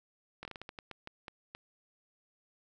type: slowing click train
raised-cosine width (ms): 0.3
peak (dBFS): -27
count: 12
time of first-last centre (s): 0.43-1.55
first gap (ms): 21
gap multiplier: 1.29
effects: none